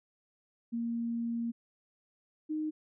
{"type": "tone pair in turn", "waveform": "sine", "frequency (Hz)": [233.1, 308.8], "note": ["A#3", "D#4"], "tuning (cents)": [0, -13], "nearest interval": "perfect fourth", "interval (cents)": 487, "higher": "second", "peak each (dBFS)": [-31, -31], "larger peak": "neither", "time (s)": [[0.72, 1.52], [2.49, 2.71]], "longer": "first", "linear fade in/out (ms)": 20, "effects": []}